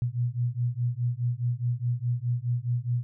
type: beating tone pair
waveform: sine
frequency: 119 / 123.8 Hz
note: A#2 / B2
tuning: +36 / +5 cents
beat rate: 4.8 Hz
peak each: -28 dBFS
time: 0.02-3.03 s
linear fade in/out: 0 ms
effects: none